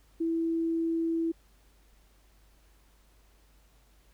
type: tone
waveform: sine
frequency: 329.6 Hz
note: E4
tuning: in tune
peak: -26 dBFS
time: 0.2-1.32 s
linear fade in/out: 10 ms
effects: added 50 Hz sine -60 dBFS peak until 4.13 s + pink hiss -66 dBFS RMS until 4.13 s